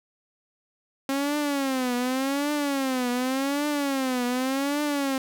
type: tone with vibrato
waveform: sawtooth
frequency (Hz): 269.2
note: C4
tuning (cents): +49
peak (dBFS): -20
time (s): 1.09-5.18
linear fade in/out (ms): 2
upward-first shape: triangle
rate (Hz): 0.87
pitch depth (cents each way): 180
effects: none